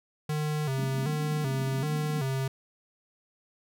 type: tone with vibrato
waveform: square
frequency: 142.4 Hz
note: C#3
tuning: 47 cents sharp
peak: -28 dBFS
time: 0.29-2.48 s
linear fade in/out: 5 ms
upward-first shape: square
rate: 1.3 Hz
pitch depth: 110 cents each way
type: band-pass noise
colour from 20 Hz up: white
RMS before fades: -39 dBFS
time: 0.77-2.21 s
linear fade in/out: 10 ms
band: 160 to 290 Hz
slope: 96 dB/octave
effects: none